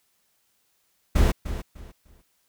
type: noise with echo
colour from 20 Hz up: brown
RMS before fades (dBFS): -18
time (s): 1.15-1.32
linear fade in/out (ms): 10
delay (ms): 300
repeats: 3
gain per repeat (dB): -12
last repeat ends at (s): 2.22
effects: white hiss -69 dBFS RMS until 2.48 s